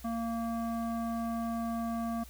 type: tone with low-pass filter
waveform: square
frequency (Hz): 230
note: A#3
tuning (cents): -23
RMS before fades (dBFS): -34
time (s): 0.04-2.24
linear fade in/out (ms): 10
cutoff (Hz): 1000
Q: 2.3
effects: added 60 Hz sine -49 dBFS peak until 2.29 s + white hiss -55 dBFS RMS until 2.29 s